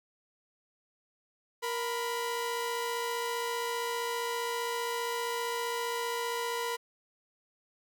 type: tone pair together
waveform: sawtooth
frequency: 469.4 / 994 Hz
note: A#4 / B5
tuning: +12 / +11 cents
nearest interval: octave + minor second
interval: 1299 cents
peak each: -30 / -31 dBFS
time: 1.62-6.77 s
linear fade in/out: 20 ms
effects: none